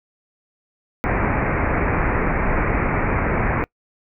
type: low-pass noise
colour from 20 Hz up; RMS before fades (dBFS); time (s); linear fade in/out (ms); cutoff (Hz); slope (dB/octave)
pink; -20; 1.04-3.64; 0; 2400; 96
effects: noise-tail reverb RT60 0.1 s tail -25 dB re dry